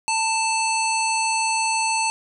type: harmonic tone with a mistuned harmonic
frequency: 880 Hz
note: A5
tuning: in tune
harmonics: 1 / 3 / 5 / 7 / 9 / 10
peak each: -22 / -25 / -29 / -31 / -30 / -32 dBFS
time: 0.08-2.1 s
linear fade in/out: 0 ms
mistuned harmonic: 1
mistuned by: +27 cents
effects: none